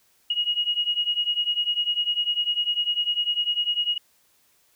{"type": "beating tone pair", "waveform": "sine", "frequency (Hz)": [2881, 2891], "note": ["F#7", "F#7"], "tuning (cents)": [-47, -41], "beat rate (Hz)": 10, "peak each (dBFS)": [-26, -24], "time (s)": [0.3, 3.98], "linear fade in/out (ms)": 5, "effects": ["white hiss -63 dBFS RMS until 4.75 s"]}